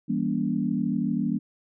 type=chord; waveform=sine; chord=E diminished seventh; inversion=none; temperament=just; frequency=164.81 / 197.78 / 237.3 / 284.8 Hz; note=E3 / G3 / Bb3 / Db4; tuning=0 / +16 / +31 / +47 cents; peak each=-31 / -28 / -27 / -30 dBFS; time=0.08-1.39 s; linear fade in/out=20 ms; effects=none